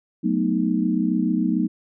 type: chord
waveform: sine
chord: B dominant seventh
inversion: second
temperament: equal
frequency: 185 / 220 / 246.9 / 311.1 Hz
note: F#3 / A3 / B3 / D#4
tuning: 0 / 0 / 0 / 0 cents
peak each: -24 dBFS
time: 0.23-1.68 s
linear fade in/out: 20 ms
effects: none